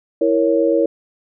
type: chord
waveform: sine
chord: A# diminished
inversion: second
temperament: equal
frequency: 329.6 / 466.2 / 554.4 Hz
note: E4 / A#4 / C#5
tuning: 0 / 0 / 0 cents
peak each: -17 dBFS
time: 0.21-0.86 s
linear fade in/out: 5 ms
effects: none